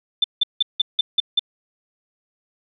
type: tone bursts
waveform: sine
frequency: 3540 Hz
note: A7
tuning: 10 cents sharp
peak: -13 dBFS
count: 7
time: 0.22-1.394 s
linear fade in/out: 5 ms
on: 22 ms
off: 170 ms
effects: none